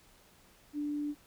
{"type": "tone", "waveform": "sine", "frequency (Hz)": 293.7, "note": "D4", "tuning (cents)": 0, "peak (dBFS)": -32, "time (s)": [0.73, 1.15], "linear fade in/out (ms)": 50, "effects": ["pink hiss -62 dBFS RMS until 1.26 s"]}